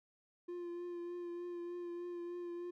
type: tone with vibrato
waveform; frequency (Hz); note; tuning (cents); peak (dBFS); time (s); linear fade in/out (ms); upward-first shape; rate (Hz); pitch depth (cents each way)
triangle; 348.9; F4; -2; -39; 0.48-2.71; 10; triangle; 3.3; 23
effects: none